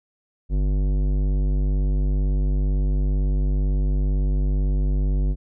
sine tone with tanh clipping, 48.95 Hz, G1, 2 cents flat, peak -20 dBFS, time 0.49-5.36 s, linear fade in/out 50 ms, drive 15 dB, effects none

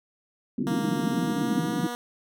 white band-pass noise, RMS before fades -27 dBFS, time 0.58-1.87 s, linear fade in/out 2 ms, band 150 to 320 Hz, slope 48 dB/octave
10% pulse tone with pitch glide, 233.1 to 241 Hz, A#3 to B3, 0 to -42 cents, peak -23 dBFS, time 0.67-1.95 s, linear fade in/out 0 ms, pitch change +58 cents, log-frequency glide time 1.11-1.82 s
effects none

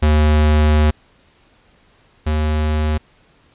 square tone pair in turn, 76 / 76.75 Hz, D#2 / D#2, -40 / -23 cents, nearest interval unison, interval 17 cents, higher second, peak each -11 / -16 dBFS, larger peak first, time 0.02-0.91 / 2.26-2.98 s, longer first, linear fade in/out 10 ms, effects pink hiss -54 dBFS RMS until 3.54 s + resampled to 8000 Hz

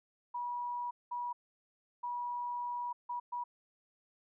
sine tone bursts at uneven times, 969 Hz, B5, 33 cents flat, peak -35 dBFS, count 5, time 0.34-0.91 / 1.11-1.33 / 2.03-2.93 / 3.09-3.2 / 3.32-3.44 s, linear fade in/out 10 ms, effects none

